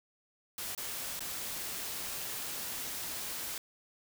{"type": "noise with dropouts", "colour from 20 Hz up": "white", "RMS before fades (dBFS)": -39, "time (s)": [0.58, 3.58], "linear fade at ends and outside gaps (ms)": 2, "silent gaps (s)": [[0.75, 0.777], [1.194, 1.205]], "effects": []}